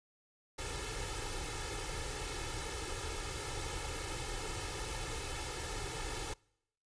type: noise with comb filter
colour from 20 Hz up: pink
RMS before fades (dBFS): -40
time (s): 0.58-6.34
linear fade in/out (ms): 10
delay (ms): 2.3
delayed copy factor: +0.85
effects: noise-tail reverb RT60 0.8 s tail -26 dB re dry + resampled to 22050 Hz